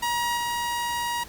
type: tone with level steps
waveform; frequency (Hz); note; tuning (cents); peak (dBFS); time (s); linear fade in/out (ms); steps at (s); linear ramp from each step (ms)
sawtooth; 952; A#5; +36; -20 / -22; 0.02-1.24; 10; 0.37; 2
effects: pink hiss -45 dBFS RMS until 1.28 s + Opus 48 kbps